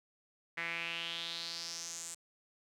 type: tone with band-pass filter sweep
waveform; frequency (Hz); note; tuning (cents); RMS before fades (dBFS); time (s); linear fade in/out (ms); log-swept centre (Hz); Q
sawtooth; 168; E3; +33; -41; 0.57-2.15; 10; 2000 to 7900; 4.5
effects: none